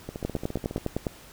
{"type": "two click trains", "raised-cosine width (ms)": 2, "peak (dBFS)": [-13, -20], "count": [9, 11], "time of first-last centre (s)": [[0.25, 1.068], [0.09, 0.78]], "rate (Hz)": [9.78, 14.5], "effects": ["pink hiss -49 dBFS RMS until 1.32 s"]}